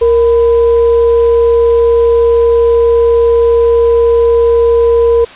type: tone with frequency modulation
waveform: sine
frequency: 466.2 Hz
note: A#4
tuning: in tune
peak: -5 dBFS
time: 0.01-5.25 s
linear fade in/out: 10 ms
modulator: 533 Hz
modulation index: 0.28
effects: white hiss -32 dBFS RMS until 5.35 s + resampled to 8000 Hz